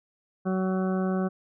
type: harmonic tone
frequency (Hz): 187.5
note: F#3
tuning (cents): +23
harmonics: 1 / 2 / 3 / 4 / 6 / 7 / 8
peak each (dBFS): -25 / -31 / -35 / -37 / -41 / -42 / -43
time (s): 0.45-1.29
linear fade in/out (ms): 20
effects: none